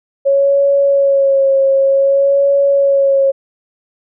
sine tone with vibrato, 551 Hz, C#5, 11 cents flat, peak -8 dBFS, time 0.25-3.32 s, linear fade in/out 20 ms, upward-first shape sine, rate 0.54 Hz, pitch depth 27 cents each way, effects none

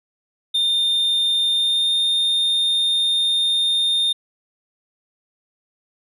triangle tone with pitch glide, 3623 to 3644 Hz, A7 to A#7, +50 to -40 cents, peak -15 dBFS, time 0.54-4.13 s, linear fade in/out 10 ms, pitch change +10 cents, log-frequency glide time 1.52-1.91 s, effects none

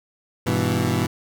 20% pulse chord, E minor, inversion first, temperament equal with one note detuned, 100.46 / 123.47 / 164.81 Hz, G2 / B2 / E3, +43 / 0 / 0 cents, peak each -19 / -18 / -20 dBFS, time 0.46-1.07 s, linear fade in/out 10 ms, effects none

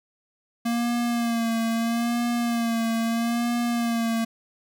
square tone with vibrato, 232.8 Hz, A#3, 2 cents flat, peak -23 dBFS, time 0.65-4.25 s, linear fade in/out 10 ms, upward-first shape sine, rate 0.77 Hz, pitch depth 41 cents each way, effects none

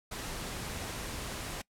pink noise, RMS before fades -39 dBFS, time 0.11-1.62 s, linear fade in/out 10 ms, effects noise-tail reverb RT60 0.1 s tail -22 dB re dry + low-pass 12000 Hz 12 dB/octave

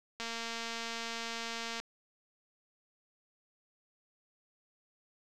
click train, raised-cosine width 0.2 ms, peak -22 dBFS, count 369, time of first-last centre 0.2-1.8 s, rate 230 Hz, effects none

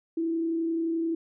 sine tone with frequency modulation, 329.6 Hz, E4, in tune, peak -25 dBFS, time 0.17-1.15 s, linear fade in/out 5 ms, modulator 31.5 Hz, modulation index 0.24, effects none

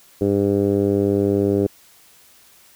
10% pulse tone with low-pass filter, 100 Hz, G2, 35 cents sharp, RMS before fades -18 dBFS, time 0.21-1.67 s, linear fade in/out 5 ms, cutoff 410 Hz, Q 2.5, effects white hiss -51 dBFS RMS until 2.75 s

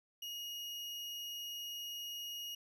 35% pulse tone, 2875 Hz, F7, 50 cents sharp, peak -40 dBFS, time 0.22-2.55 s, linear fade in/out 5 ms, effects none

